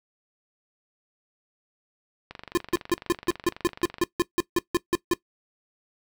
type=click train; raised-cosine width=0.3 ms; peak=-22 dBFS; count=41; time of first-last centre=2.31-3.984 s; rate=23.9 Hz
type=tone bursts; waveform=square; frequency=349.2 Hz; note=F4; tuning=in tune; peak=-19 dBFS; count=15; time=2.55-5.135 s; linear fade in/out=0 ms; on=23 ms; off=160 ms
effects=noise-tail reverb RT60 0.1 s tail -19 dB re dry